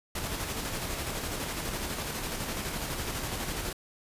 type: noise with tremolo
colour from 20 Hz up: pink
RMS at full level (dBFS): -33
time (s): 0.15-3.73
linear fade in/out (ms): 5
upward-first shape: square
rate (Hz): 12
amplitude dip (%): 30
effects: resampled to 32000 Hz